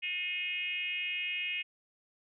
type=tone with frequency modulation; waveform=sine; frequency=2512 Hz; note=D#7; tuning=16 cents sharp; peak=-32 dBFS; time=0.02-1.63 s; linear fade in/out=20 ms; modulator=353 Hz; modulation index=1.1; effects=none